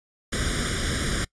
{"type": "noise with comb filter", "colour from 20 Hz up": "pink", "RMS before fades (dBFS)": -26, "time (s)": [0.32, 1.25], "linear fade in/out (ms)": 10, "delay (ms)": 0.57, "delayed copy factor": 0.85, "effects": ["noise-tail reverb RT60 0.1 s tail -23 dB re dry", "resampled to 22050 Hz"]}